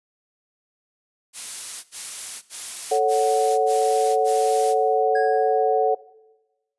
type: noise bursts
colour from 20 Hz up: blue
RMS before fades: -30 dBFS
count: 6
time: 1.33-4.75 s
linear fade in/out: 50 ms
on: 510 ms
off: 72 ms
type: chord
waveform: sine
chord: F# minor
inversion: first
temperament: equal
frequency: 440 / 554.4 / 740 Hz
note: A4 / C#5 / F#5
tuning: 0 / 0 / 0 cents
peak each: -20 / -24 / -20 dBFS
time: 2.91-5.95 s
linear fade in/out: 10 ms
type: tone with exponential decay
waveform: triangle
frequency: 1648 Hz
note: G#6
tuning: 14 cents flat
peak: -24 dBFS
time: 5.15-5.89 s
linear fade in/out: 5 ms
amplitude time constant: 160 ms
effects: noise-tail reverb RT60 1.0 s tail -19 dB re dry + resampled to 24000 Hz